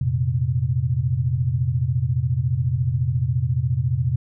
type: chord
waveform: sine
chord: F suspended fourth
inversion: none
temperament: equal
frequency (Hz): 87.31 / 116.54 / 130.81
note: F2 / Bb2 / C3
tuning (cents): 0 / 0 / 0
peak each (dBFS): -26 / -23 / -21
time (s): 0.01-4.16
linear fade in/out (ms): 5
effects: none